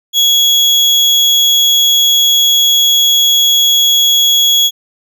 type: tone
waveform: 35% pulse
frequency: 3340 Hz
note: G#7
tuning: 9 cents sharp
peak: -5 dBFS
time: 0.13-4.71 s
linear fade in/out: 50 ms
effects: none